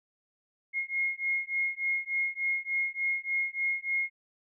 sine beating tone pair, 2149 / 2152.4 Hz, C7 / C7, +46 / +48 cents, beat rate 3.4 Hz, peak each -31 dBFS, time 0.73-4.1 s, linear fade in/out 50 ms, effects none

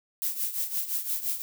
violet noise with tremolo, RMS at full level -27 dBFS, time 0.22-1.42 s, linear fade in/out 0 ms, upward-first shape triangle, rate 5.8 Hz, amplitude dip 80%, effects none

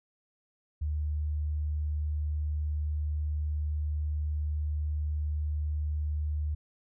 sine tone, 75.3 Hz, D2, 44 cents sharp, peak -28 dBFS, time 0.81-6.55 s, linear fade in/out 10 ms, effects none

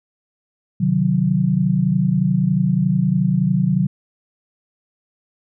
sine chord, C diminished, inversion none, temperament equal with one note detuned, 130.81 / 154.04 / 185 Hz, C3 / Eb3 / Gb3, 0 / -17 / 0 cents, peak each -21 / -19 / -17 dBFS, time 0.8-3.87 s, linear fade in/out 10 ms, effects none

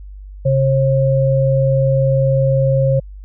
sine tone pair together, 134.5 / 538 Hz, C3 / C5, +48 / +48 cents, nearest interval 2 octaves, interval 2400 cents, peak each -13 / -15 dBFS, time 0.45-3 s, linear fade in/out 10 ms, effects added 49 Hz sine -31 dBFS peak until 3.24 s

